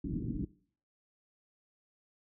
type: low-pass noise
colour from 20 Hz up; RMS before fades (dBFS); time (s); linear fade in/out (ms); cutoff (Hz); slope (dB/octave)
white; -36; 0.04-0.45; 5; 320; 48
effects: noise-tail reverb RT60 0.5 s tail -20 dB re dry